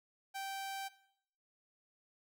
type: tone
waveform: sawtooth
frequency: 780 Hz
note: G5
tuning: 9 cents flat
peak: -36 dBFS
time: 0.34-0.89 s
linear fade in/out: 20 ms
effects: noise-tail reverb RT60 0.7 s tail -18 dB re dry

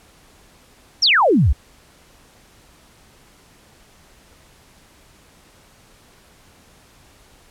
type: exponential sweep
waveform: sine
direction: down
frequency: 5920 to 54.1 Hz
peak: -11 dBFS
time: 1.02-1.53 s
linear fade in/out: 10 ms
effects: pink hiss -51 dBFS RMS until 7.5 s + low-pass 12000 Hz 12 dB/octave

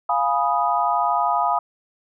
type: chord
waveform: sine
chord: F half-diminished seventh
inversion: none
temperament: equal with one note detuned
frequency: 698.5 / 830.6 / 981.5 / 1244.5 Hz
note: F5 / Ab5 / Cb6 / Eb6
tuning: 0 / 0 / -11 / 0 cents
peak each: -23 dBFS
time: 0.09-1.59 s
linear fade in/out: 5 ms
effects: none

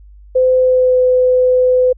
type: tone with pitch glide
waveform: sine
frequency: 512 to 505.5 Hz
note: C5 to B4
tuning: -38 to +40 cents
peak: -8 dBFS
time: 0.35-1.93 s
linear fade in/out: 10 ms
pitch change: -22 cents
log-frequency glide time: 0.56-1 s
effects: added 50 Hz sine -37 dBFS peak until 1.97 s

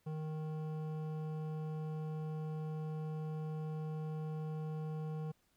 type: tone with hard clipping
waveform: sine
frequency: 155.56 Hz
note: D#3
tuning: in tune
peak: -40 dBFS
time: 0.06-5.32 s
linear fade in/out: 10 ms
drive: 12 dB
effects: pink hiss -75 dBFS RMS until 5.56 s

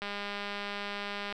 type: click train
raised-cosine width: 0.3 ms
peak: -21 dBFS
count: 266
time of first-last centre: 0.02-1.325 s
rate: 203 Hz
effects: none

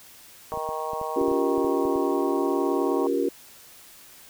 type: harmonic tone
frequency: 156.7 Hz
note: D#3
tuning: 13 cents sharp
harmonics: 3 / 4 / 5 / 6 / 7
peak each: -34 / -34 / -34 / -34 / -34 dBFS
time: 0.52-3.07 s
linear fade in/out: 0 ms
type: clicks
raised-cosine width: 3 ms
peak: -28 dBFS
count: 12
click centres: 0.539 / 0.574 / 0.69 / 0.934 / 1.014 / 1.214 / 1.282 / 1.315 / 1.58 / 1.647 / 1.854 / 1.959 s
type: chord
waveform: sine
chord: G half-diminished seventh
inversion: second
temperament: just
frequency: 282.2 / 352.8 / 392 / 470.4 Hz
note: Db4 / F4 / G4 / Bb4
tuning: +31 / +18 / 0 / +16 cents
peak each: -27 dBFS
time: 1.16-3.29 s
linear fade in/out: 5 ms
effects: white hiss -49 dBFS RMS until 4.29 s

